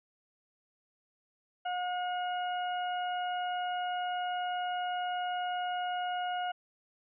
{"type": "harmonic tone", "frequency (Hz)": 721, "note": "F#5", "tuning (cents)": -45, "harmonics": [1, 2, 3, 4], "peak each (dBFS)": [-32, -40, -52, -43], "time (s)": [1.65, 6.52], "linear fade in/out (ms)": 10, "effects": []}